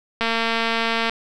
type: click train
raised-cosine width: 0.3 ms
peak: -6 dBFS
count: 203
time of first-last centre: 0.21-1.096 s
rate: 228 Hz
effects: none